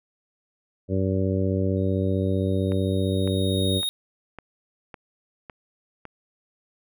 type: harmonic tone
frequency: 95.5 Hz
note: G2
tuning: 45 cents flat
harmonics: 1 / 2 / 3 / 4 / 5 / 6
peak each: -24 / -27 / -29 / -30 / -31 / -32 dBFS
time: 0.88-3.82 s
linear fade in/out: 50 ms
type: tone with exponential growth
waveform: square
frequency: 3729 Hz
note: A#7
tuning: in tune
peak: -24 dBFS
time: 1.77-3.89 s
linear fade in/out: 0 ms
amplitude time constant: 460 ms
type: click train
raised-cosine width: 0.5 ms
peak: -23 dBFS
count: 7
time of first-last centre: 2.72-6.053 s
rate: 1.8 Hz
effects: none